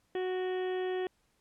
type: harmonic tone with a mistuned harmonic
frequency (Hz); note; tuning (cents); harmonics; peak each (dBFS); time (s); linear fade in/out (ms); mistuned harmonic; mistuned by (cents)
369.3; F#4; -3; 1 / 2 / 3 / 4 / 5 / 6 / 7 / 8 / 9; -31 / -41 / -52 / -53 / -45 / -58 / -55 / -54 / -53; 0.15-1.07; 2; 6; +56
effects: pink hiss -73 dBFS RMS until 1.4 s + low-pass 12000 Hz 12 dB/octave